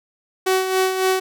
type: tone with tremolo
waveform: sawtooth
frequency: 376.3 Hz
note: F#4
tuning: 29 cents sharp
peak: -11 dBFS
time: 0.46-1.2 s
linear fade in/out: 10 ms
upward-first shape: sine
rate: 3.6 Hz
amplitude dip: 55%
effects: none